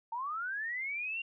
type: linear sweep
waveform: sine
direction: up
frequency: 887 to 2791 Hz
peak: -34 dBFS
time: 0.12-1.22 s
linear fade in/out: 5 ms
effects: none